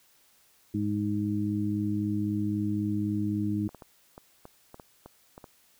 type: harmonic tone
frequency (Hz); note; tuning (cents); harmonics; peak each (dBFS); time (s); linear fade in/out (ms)
103.83; G#2; 0; 1 / 2 / 3; -32 / -30 / -30; 0.74-3.68; 5
type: clicks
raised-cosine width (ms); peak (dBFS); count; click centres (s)
1; -30; 10; 3.691 / 3.747 / 3.822 / 4.179 / 4.454 / 4.744 / 4.798 / 5.06 / 5.379 / 5.442
effects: white hiss -63 dBFS RMS until 5.79 s